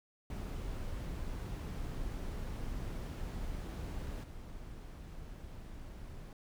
brown noise with level steps, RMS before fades -40 / -47 dBFS, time 0.3-6.33 s, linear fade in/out 2 ms, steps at 4.23 s, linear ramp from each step 10 ms, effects none

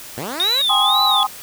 10% pulse linear sweep, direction up, 102.4 to 580 Hz, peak -17 dBFS, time 0.17-0.62 s, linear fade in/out 5 ms
triangle tone with vibrato, 3622 Hz, A7, 49 cents sharp, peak -14 dBFS, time 0.4-1.23 s, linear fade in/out 0 ms, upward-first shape sine, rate 2 Hz, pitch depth 160 cents each way
sine chord, Ab major seventh, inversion third, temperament equal, 784 / 830.6 / 1046.5 / 1244.5 Hz, G5 / Ab5 / C6 / Eb6, 0 / 0 / 0 / 0 cents, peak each -21 dBFS, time 0.69-1.27 s, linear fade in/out 10 ms
effects white hiss -36 dBFS RMS until 1.42 s

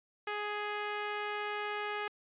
10% pulse tone, 416.6 Hz, G#4, 5 cents sharp, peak -26 dBFS, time 0.27-2.08 s, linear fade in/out 5 ms, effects resampled to 8000 Hz

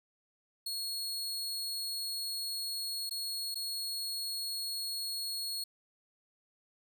sawtooth tone with dropouts, 4324 Hz, C#8, 44 cents flat, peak -32 dBFS, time 0.66-5.64 s, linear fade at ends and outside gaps 5 ms, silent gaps 3.095-3.109 / 3.545-3.555 s, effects none

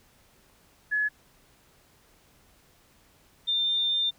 sine tone pair in turn, 1700 / 3602 Hz, G#6 / A7, +40 / +40 cents, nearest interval octave + minor second, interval 1300 cents, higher second, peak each -23 dBFS, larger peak neither, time 0.91-1.09 / 3.47-4.11 s, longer second, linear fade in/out 20 ms, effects pink hiss -61 dBFS RMS until 4.18 s

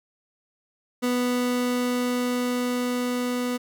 30% pulse tone with level ramp, 246.9 Hz, B3, in tune, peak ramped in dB -19 to -22 dBFS, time 1.02-3.58 s, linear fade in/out 20 ms, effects none

